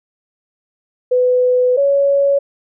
sine tone pair in turn, 500 / 559.5 Hz, B4 / C#5, +21 / +16 cents, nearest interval major second, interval 195 cents, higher second, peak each -10 dBFS, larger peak neither, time 1.11-1.77 / 1.77-2.39 s, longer first, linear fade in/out 10 ms, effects none

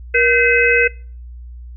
harmonic tone with a mistuned harmonic, 512 Hz, C5, 38 cents flat, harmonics 1 / 3 / 4 / 5, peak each -16 / -16 / -16 / -16 dBFS, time 0.14-0.88 s, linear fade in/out 10 ms, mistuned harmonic 1, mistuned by -130 cents, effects noise-tail reverb RT60 0.4 s tail -23 dB re dry + added 60 Hz sine -31 dBFS peak until 1.76 s

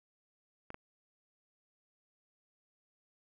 clicks, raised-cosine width 0.5 ms, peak -29 dBFS, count 2, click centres 0.704 / 0.744 s, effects none

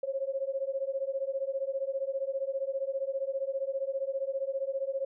sine beating tone pair, 534 / 549 Hz, C5 / C#5, +35 / -17 cents, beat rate 15 Hz, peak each -33 / -33 dBFS, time 0.03-5.05 s, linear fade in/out 5 ms, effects none

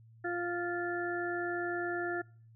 harmonic tone, 349.2 Hz, F4, in tune, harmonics 1 / 2 / 4 / 5, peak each -35 / -39 / -40 / -39 dBFS, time 0.24-2.22 s, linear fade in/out 10 ms, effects noise-tail reverb RT60 0.5 s tail -25 dB re dry + added 113 Hz sine -55 dBFS peak until 2.55 s

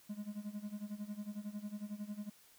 triangle tone with tremolo, 207.7 Hz, G#3, in tune, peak -36 dBFS, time 0.09-2.3 s, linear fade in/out 10 ms, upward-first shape sine, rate 11 Hz, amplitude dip 85%, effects white hiss -64 dBFS RMS until 2.58 s

